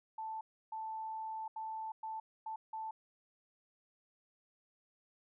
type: tone bursts at uneven times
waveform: sine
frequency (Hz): 881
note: A5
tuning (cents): +2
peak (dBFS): -39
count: 6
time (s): 0.18-0.41 / 0.72-1.48 / 1.56-1.92 / 2.03-2.2 / 2.46-2.56 / 2.73-2.91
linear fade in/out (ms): 5
effects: none